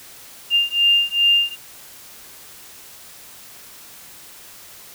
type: beating tone pair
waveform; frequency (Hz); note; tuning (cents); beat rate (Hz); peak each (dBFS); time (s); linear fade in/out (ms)
sine; 2800 / 2802.5; F7 / F7; +4 / +5; 2.5; -17; 0.5-1.56; 50
effects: white hiss -42 dBFS RMS until 4.94 s